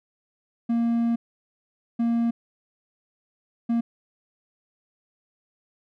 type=tone bursts at uneven times; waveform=triangle; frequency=233.1 Hz; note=A#3; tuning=in tune; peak=-18 dBFS; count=3; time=0.69-1.16 / 1.99-2.31 / 3.69-3.81 s; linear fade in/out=10 ms; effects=none